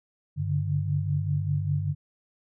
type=tone cluster; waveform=sine; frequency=98.1 / 142.3 / 147.4 Hz; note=G2 / C#3 / D3; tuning=+2 / +46 / +7 cents; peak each=-28 / -31 / -27 dBFS; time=0.36-1.95 s; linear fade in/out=50 ms; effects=none